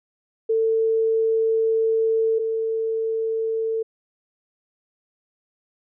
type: tone pair in turn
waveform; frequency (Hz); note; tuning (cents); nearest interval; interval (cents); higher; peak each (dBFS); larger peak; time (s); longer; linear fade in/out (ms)
sine; 447.1 / 447.1; A4 / A4; +28 / +28; unison; 0; neither; -17 / -21; first; 0.49-2.39 / 2.39-3.83; first; 10
effects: none